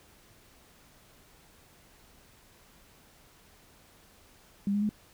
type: tone with pitch steps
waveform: sine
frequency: 200.2 / 205.1 / 210.6 Hz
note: G3 / G#3 / G#3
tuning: +37 / -21 / +24 cents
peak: -25 dBFS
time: 4.67-4.892 s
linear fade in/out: 2 ms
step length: 74 ms
effects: pink hiss -59 dBFS RMS until 5.13 s